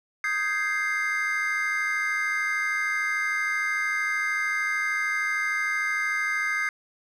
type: chord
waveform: triangle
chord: Ab major seventh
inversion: second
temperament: equal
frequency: 1244.5 / 1568 / 1661.2 / 2093 Hz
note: Eb6 / G6 / Ab6 / C7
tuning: 0 / 0 / 0 / 0 cents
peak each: -31 / -29 / -30 / -25 dBFS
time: 0.24-6.69 s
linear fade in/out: 2 ms
effects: none